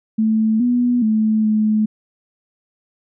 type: tone with pitch steps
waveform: sine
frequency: 219.5 / 244.2 / 217.4 / 215 Hz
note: A3 / B3 / A3 / A3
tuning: -4 / -19 / -21 / -40 cents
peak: -13 dBFS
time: 0.18-1.86 s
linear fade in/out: 10 ms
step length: 420 ms
effects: none